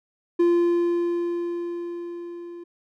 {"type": "tone with level ramp", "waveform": "triangle", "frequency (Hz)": 345.4, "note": "F4", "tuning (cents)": -19, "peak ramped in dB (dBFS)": [-13, -34], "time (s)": [0.39, 2.64], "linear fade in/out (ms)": 10, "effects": []}